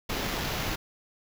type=noise with sample-and-hold; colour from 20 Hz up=pink; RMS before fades=-31 dBFS; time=0.09-0.76 s; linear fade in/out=10 ms; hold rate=8820 Hz; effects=none